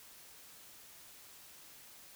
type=silence; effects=white hiss -56 dBFS RMS until 2.15 s